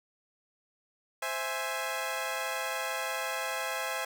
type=chord; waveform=15% pulse; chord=C augmented; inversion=none; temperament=equal; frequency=523.3 / 659.3 / 830.6 Hz; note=C5 / E5 / G#5; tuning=0 / 0 / 0 cents; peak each=-30 dBFS; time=1.22-4.05 s; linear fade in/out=5 ms; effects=none